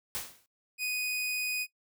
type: noise with exponential decay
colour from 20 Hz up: white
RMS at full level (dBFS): -32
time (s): 0.15-0.46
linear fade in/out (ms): 0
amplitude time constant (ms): 66
type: tone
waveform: sawtooth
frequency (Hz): 2489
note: D#7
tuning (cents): 0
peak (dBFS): -27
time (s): 0.78-1.67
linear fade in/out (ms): 50
effects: noise-tail reverb RT60 0.1 s tail -19 dB re dry